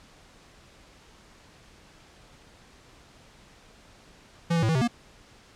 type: tone with pitch steps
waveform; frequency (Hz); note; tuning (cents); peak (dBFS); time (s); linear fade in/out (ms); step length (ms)
square; 168.8 / 166 / 111.1 / 162.1 / 130.1 / 237.5; E3 / E3 / A2 / E3 / C3 / A#3; +41 / +12 / +17 / -29 / -9 / +33; -22; 4.5-4.878; 10; 63
effects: pink hiss -54 dBFS RMS until 5.55 s + low-pass 7000 Hz 12 dB/octave